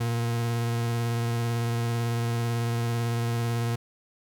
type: tone with vibrato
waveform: 40% pulse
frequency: 117.3 Hz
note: A#2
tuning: 11 cents sharp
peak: -24 dBFS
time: 0-3.76 s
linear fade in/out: 10 ms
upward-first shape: sine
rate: 18 Hz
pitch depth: 17 cents each way
effects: none